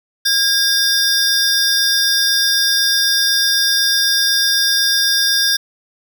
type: tone cluster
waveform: square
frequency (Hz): 1622 / 3586 / 4954 / 5600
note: G#6 / A7 / D#8 / F8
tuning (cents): -41 / +32 / -8 / +4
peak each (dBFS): -19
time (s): 0.25-5.57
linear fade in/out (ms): 10
effects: none